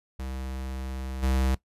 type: tone with level steps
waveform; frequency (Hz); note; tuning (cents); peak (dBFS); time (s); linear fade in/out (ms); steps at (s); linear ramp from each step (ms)
square; 65.41; C2; 0; -33 / -23; 0.19-1.55; 5; 1.22; 20
effects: noise-tail reverb RT60 0.1 s tail -18 dB re dry + resampled to 32000 Hz